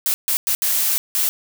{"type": "noise bursts at uneven times", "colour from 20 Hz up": "blue", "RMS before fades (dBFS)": -19, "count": 5, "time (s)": [[0.06, 0.14], [0.28, 0.37], [0.47, 0.55], [0.62, 0.98], [1.15, 1.29]], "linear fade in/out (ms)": 0, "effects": []}